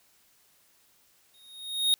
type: tone with exponential growth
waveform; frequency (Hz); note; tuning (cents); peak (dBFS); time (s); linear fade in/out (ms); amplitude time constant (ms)
square; 3729; A#7; 0; -19; 1.34-1.94; 0; 130
effects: white hiss -64 dBFS RMS until 1.99 s